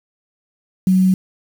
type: tone with quantisation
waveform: sine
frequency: 186.8 Hz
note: F#3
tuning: 17 cents sharp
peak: -10 dBFS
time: 0.87-1.14 s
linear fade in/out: 2 ms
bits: 6
effects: none